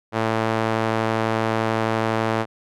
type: tone with band-pass filter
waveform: sawtooth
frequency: 111.7 Hz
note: A2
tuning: 27 cents sharp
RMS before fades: -22 dBFS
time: 0.12-2.46 s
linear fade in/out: 50 ms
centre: 880 Hz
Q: 0.64
effects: none